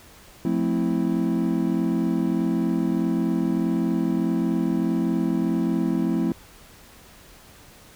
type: chord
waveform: triangle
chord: F major seventh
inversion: none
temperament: equal with one note detuned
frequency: 176.75 / 220 / 261.6 / 329.6 Hz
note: F3 / A3 / C4 / E4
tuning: +21 / 0 / 0 / 0 cents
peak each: -24 dBFS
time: 0.45-6.32 s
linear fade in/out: 2 ms
effects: pink hiss -49 dBFS RMS until 7.95 s

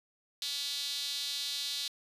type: tone with high-pass filter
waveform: sawtooth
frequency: 284 Hz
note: C#4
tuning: 42 cents sharp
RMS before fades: -36 dBFS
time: 0.42-1.88 s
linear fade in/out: 2 ms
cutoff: 3900 Hz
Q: 4.4
effects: resampled to 32000 Hz

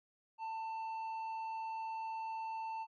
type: tone with tanh clipping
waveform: sine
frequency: 892 Hz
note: A5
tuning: 23 cents sharp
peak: -40 dBFS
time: 0.38-2.87 s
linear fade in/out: 50 ms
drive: 6 dB
effects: none

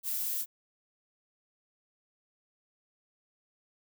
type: noise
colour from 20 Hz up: violet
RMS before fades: -33 dBFS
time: 0.03-0.46 s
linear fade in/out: 50 ms
effects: none

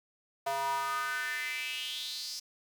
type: tone with high-pass filter sweep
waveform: square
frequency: 137 Hz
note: C#3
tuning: 20 cents flat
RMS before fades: -35 dBFS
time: 0.46-2.4 s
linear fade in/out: 10 ms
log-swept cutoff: 740 to 5300 Hz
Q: 5.4
effects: 9-bit

